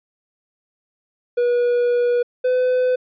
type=tone pair in turn; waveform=triangle; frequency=484.3 / 505.1 Hz; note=B4 / B4; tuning=-34 / +39 cents; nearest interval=minor second; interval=73 cents; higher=second; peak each=-13 dBFS; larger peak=neither; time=1.37-2.23 / 2.44-2.96 s; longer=first; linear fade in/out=10 ms; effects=resampled to 11025 Hz

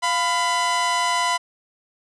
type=tone pair together; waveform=sawtooth; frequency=699.1 / 1000 Hz; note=F5 / B5; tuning=+2 / +21 cents; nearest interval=tritone; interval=619 cents; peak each=-22 / -16 dBFS; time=0.02-1.38 s; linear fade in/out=20 ms; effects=resampled to 22050 Hz

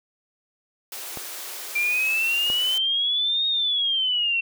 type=high-pass noise; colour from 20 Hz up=white; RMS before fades=-35 dBFS; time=0.92-2.78 s; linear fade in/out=2 ms; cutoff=310 Hz; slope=48 dB/octave
type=clicks; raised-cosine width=1 ms; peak=-19 dBFS; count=2; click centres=1.173 / 2.501 s
type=exponential two-way sweep; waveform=sine; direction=up then down; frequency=2357 to 3741 to 2692 Hz; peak=-20 dBFS; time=1.75-4.41 s; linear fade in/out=10 ms; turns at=3.47 s
effects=none

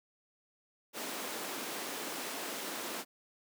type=high-pass noise; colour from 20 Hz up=pink; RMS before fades=-40 dBFS; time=0.93-3.05 s; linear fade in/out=50 ms; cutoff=240 Hz; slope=24 dB/octave; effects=none

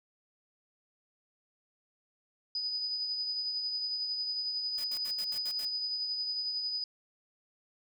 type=tone with tremolo; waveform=sine; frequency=4978 Hz; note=D#8; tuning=in tune; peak=-30 dBFS; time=2.55-6.84 s; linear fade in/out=2 ms; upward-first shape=triangle; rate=11 Hz; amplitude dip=40%
type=noise bursts; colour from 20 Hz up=white; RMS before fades=-46 dBFS; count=7; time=4.78-5.649 s; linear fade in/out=0 ms; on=59 ms; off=76 ms
effects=none

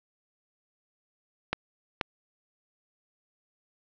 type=clicks; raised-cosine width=0.3 ms; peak=-10 dBFS; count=2; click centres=1.53 / 2.012 s; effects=low-pass 5000 Hz 12 dB/octave

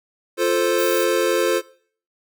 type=chord; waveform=square; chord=F major; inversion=none; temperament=equal; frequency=349.2 / 440 / 523.3 Hz; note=F4 / A4 / C5; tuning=0 / 0 / 0 cents; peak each=-22 dBFS; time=0.37-1.62 s; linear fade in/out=50 ms
type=noise; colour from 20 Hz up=violet; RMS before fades=-30 dBFS; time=0.78-1.05 s; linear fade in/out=10 ms
effects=noise-tail reverb RT60 0.5 s tail -20 dB re dry

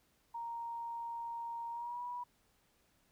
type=tone with pitch glide; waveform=sine; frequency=932.3 to 974.1 Hz; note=A#5 to B5; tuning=0 to -24 cents; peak=-39 dBFS; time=0.34-2.24 s; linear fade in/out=10 ms; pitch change=+76 cents; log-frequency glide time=1.71-2.02 s; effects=pink hiss -73 dBFS RMS until 3.11 s

